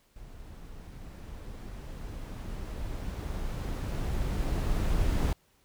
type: noise with level ramp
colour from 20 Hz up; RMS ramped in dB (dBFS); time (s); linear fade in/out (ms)
brown; -47 to -26; 0.16-5.33; 2
effects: pink hiss -67 dBFS RMS until 5.64 s